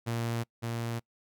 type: tone pair in turn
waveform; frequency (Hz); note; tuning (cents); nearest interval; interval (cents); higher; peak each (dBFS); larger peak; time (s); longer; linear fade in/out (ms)
sawtooth; 116.54 / 116.54; A#2 / A#2; 0 / 0; unison; 0; neither; -26 / -28; first; 0.06-0.44 / 0.62-1; neither; 20
effects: noise-tail reverb RT60 0.1 s tail -25 dB re dry